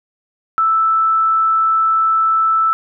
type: tone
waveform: sine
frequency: 1318.5 Hz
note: E6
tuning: in tune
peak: -11 dBFS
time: 0.58-2.73 s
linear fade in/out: 0 ms
effects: none